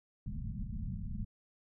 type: low-pass noise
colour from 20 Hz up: pink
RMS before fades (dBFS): -39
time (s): 0.26-1.25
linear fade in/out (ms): 5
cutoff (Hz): 230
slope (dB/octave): 96
effects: none